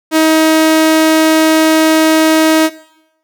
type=tone; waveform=sawtooth; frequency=316.9 Hz; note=D#4; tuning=32 cents sharp; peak=-3 dBFS; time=0.11-2.7 s; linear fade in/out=50 ms; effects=noise-tail reverb RT60 0.8 s tail -17 dB re dry